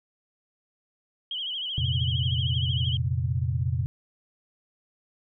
sine tone with vibrato, 3101 Hz, G7, 19 cents flat, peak -29 dBFS, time 1.31-2.97 s, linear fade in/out 2 ms, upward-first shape sine, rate 13 Hz, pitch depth 98 cents each way
sine chord, F suspended fourth, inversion none, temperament equal with one note detuned, 87.31 / 116.54 / 132.87 Hz, F2 / Bb2 / C3, 0 / 0 / +27 cents, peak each -28 dBFS, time 1.78-3.86 s, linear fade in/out 0 ms
effects none

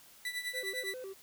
30% pulse tone with tremolo, 1975.5 Hz, B6, in tune, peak -30 dBFS, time 0.25-0.94 s, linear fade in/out 2 ms, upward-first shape triangle, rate 9.8 Hz, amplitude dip 80%
triangle tone with vibrato, 444.1 Hz, A4, 16 cents sharp, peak -39 dBFS, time 0.53-1.14 s, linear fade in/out 20 ms, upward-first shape square, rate 4.9 Hz, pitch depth 240 cents each way
effects white hiss -58 dBFS RMS until 1.22 s

